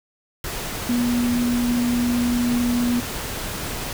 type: tone in noise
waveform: sine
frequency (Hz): 241.6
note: B3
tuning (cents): -38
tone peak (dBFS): -18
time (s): 0.89-3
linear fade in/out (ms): 2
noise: pink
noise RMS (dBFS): -29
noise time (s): 0.44-3.93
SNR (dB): +8
effects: none